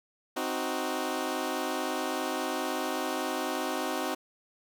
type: chord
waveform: 15% pulse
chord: C diminished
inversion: none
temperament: equal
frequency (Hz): 261.6 / 311.1 / 370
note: C4 / Eb4 / Gb4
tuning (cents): 0 / 0 / 0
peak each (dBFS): -28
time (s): 0.36-4.15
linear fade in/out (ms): 10
effects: none